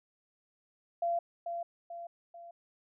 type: tone with echo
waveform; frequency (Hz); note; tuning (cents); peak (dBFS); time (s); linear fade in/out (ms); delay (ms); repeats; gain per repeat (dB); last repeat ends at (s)
sine; 685; F5; -34; -28; 1.02-1.19; 5; 440; 3; -6; 2.51
effects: none